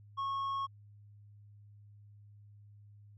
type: tone with tanh clipping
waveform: sine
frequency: 1096 Hz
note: C#6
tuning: 20 cents flat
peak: -34 dBFS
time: 0.17-0.67 s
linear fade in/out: 20 ms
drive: 5 dB
effects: added 103 Hz sine -54 dBFS peak until 3.17 s